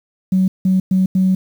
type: tone bursts at uneven times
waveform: sine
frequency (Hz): 187.4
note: F#3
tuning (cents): +22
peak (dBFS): -10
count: 4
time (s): 0.32-0.48 / 0.65-0.8 / 0.91-1.06 / 1.15-1.35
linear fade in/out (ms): 5
effects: tanh soft clip ceiling -6 dBFS + 7-bit